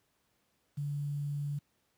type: tone with quantisation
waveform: sine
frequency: 144.4 Hz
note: D3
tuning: 29 cents flat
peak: -32 dBFS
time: 0.77-1.59 s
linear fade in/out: 10 ms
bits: 10
effects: pink hiss -75 dBFS RMS until 1.97 s + high-pass 80 Hz 12 dB/octave